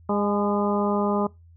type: harmonic tone with a mistuned harmonic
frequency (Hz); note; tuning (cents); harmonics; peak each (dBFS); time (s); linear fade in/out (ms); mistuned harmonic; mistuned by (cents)
203.9; G#3; -32; 1 / 2 / 3 / 4 / 5 / 6; -24 / -27 / -29 / -30 / -31 / -32; 0.09-1.27; 5; 4; +36
effects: noise-tail reverb RT60 0.2 s tail -22 dB re dry + added 84 Hz sine -48 dBFS peak until 1.56 s